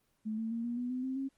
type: tone with pitch steps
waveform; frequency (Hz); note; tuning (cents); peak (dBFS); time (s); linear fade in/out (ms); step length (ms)
sine; 217 / 223.9 / 231 / 238.3 / 245.8 / 253.6 / 261.7 / 270; A3 / A3 / A#3 / A#3 / B3 / B3 / C4 / C#4; -24 / +30 / -16 / +38 / -8 / +46 / 0 / -45; -33; 0.25-1.29; 20; 130
effects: pink hiss -75 dBFS RMS until 1.37 s + Opus 24 kbps